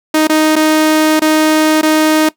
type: tone with dropouts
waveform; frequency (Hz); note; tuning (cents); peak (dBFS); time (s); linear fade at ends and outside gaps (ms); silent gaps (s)
sawtooth; 311.1; D#4; 0; -4; 0.14-2.29; 5; 0.272-0.295 / 0.557-0.562 / 1.196-1.218 / 1.814-1.829
effects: noise-tail reverb RT60 0.1 s tail -18 dB re dry